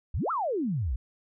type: exponential two-way sweep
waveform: sine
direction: up then down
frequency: 51.91 to 1396.9 to 51.91 Hz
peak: -26 dBFS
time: 0.14-0.96 s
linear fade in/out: 5 ms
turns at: 0.31 s
effects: none